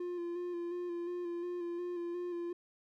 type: tone with vibrato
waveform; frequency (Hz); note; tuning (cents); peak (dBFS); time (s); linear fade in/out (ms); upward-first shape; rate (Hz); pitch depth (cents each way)
triangle; 349.2; F4; 0; -34; 0-2.53; 5; square; 2.8; 23
effects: none